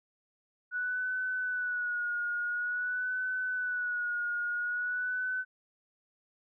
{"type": "tone with vibrato", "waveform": "sine", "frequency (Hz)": 1471, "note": "F#6", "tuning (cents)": -11, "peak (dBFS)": -30, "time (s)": [0.71, 5.45], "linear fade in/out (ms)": 50, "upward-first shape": "sine", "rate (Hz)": 0.48, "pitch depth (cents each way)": 45, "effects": []}